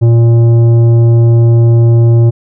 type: tone with tanh clipping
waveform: triangle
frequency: 116.54 Hz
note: A#2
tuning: in tune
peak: -5 dBFS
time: 0.01-2.31 s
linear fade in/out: 20 ms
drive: 14 dB
effects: none